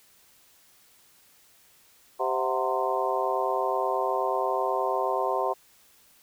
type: harmonic tone with a mistuned harmonic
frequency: 130.5 Hz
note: C3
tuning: 4 cents flat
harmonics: 3 / 4 / 5 / 6 / 7 / 8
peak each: -31 / -31 / -31 / -31 / -31 / -31 dBFS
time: 2.19-5.54 s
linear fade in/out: 20 ms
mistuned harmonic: 6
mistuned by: -96 cents
effects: white hiss -59 dBFS RMS until 6.22 s